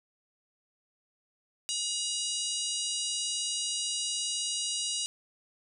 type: harmonic tone with a mistuned harmonic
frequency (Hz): 959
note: A#5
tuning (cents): +49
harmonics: 3 / 4 / 5 / 6 / 7 / 8 / 9 / 10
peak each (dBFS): -36 / -37 / -38 / -39 / -39 / -40 / -41 / -41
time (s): 1.69-5.06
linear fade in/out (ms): 0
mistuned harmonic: 7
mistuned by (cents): -15
effects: none